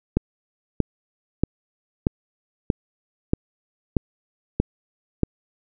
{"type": "click train", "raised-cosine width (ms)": 3, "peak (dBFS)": -5, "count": 9, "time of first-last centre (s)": [0.17, 5.233], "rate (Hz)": 1.58, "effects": []}